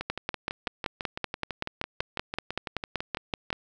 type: two click trains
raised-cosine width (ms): 0.3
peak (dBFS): -16 / -12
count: 22 / 19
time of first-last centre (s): 0.01-3.504 / 0.1-3.529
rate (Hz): 6.01 / 5.25
effects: none